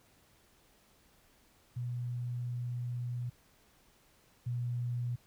sine tone pair in turn, 122 / 121.44 Hz, B2 / B2, -21 / -29 cents, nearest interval unison, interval 8 cents, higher first, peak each -34 / -32 dBFS, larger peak second, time 1.76-3.3 / 4.46-5.16 s, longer first, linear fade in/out 10 ms, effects pink hiss -66 dBFS RMS until 5.26 s

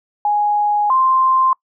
sine tone pair in turn, 830.6 / 1046.5 Hz, G#5 / C6, 0 / 0 cents, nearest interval major third, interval 400 cents, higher second, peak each -13 / -11 dBFS, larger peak second, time 0.25-0.9 / 0.9-1.53 s, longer first, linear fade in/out 2 ms, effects noise-tail reverb RT60 0.1 s tail -25 dB re dry

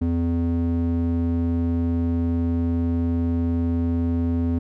square tone with band-pass filter, 84.4 Hz, E2, 41 cents sharp, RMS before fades -22 dBFS, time 0.01-4.59 s, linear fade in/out 10 ms, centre 190 Hz, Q 6.4, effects none

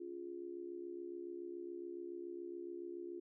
sine tone with amplitude modulation, 349.2 Hz, F4, in tune, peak -40 dBFS, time 0-3.2 s, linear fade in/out 10 ms, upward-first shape sine, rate 67.1 Hz, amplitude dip 80%, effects none

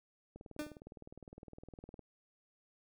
click train, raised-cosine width 2 ms, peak -37 dBFS, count 33, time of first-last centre 0.36-1.993 s, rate 19.6 Hz
30% pulse tone with exponential decay, 300 Hz, D4, 37 cents sharp, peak -32 dBFS, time 0.59-0.8 s, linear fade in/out 2 ms, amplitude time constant 45 ms
effects none

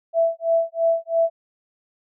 sine tone with tremolo, 663 Hz, E5, 10 cents sharp, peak -14 dBFS, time 0.13-1.3 s, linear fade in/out 50 ms, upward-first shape sine, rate 3 Hz, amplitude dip 100%, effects none

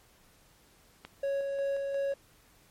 click, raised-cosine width 0.3 ms, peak -26 dBFS, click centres 1.05 s
triangle tone with tremolo, 554 Hz, C#5, 1 cent flat, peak -26 dBFS, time 1.23-2.14 s, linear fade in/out 5 ms, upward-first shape square, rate 2.8 Hz, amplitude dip 30%
effects pink hiss -62 dBFS RMS until 2.7 s + MP3 64 kbps

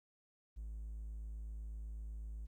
triangle tone, 54 Hz, A1, 32 cents flat, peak -40 dBFS, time 0.56-2.47 s, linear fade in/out 20 ms, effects tanh soft clip ceiling -36 dBFS + 13-bit

